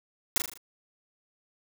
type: noise with echo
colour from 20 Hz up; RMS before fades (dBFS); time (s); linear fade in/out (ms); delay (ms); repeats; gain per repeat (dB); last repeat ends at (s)
white; -24; 0.36-0.38; 0; 39; 5; -5; 0.575
effects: none